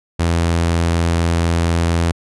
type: tone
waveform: sawtooth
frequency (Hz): 84.2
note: E2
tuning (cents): +37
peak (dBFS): -10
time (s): 0.19-2.12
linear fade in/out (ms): 10
effects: resampled to 24000 Hz